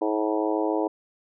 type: harmonic tone with a mistuned harmonic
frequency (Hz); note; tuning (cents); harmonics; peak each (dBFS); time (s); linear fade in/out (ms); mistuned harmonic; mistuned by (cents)
107.1; A2; -46; 3 / 4 / 5 / 6 / 7 / 8 / 9; -26 / -28 / -30 / -32 / -33 / -34 / -35; 0.01-0.88; 10; 8; +32
effects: none